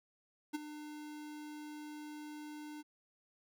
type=tone with ADSR envelope; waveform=square; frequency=300 Hz; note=D4; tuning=37 cents sharp; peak=-34 dBFS; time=0.53-2.83 s; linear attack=20 ms; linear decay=20 ms; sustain=-12 dB; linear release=27 ms; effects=none